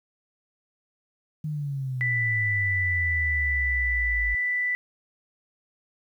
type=exponential sweep; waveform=sine; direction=down; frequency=155.56 to 51.91 Hz; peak=-27 dBFS; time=1.44-4.35 s; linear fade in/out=5 ms
type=tone; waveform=sine; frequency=1981 Hz; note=B6; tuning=5 cents sharp; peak=-23 dBFS; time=2.01-4.75 s; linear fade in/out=0 ms
effects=10-bit